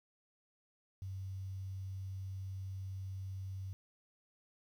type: tone with quantisation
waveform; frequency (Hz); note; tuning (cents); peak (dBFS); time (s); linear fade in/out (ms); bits
sine; 95.6; G2; -43; -40; 1.02-3.73; 0; 11
effects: none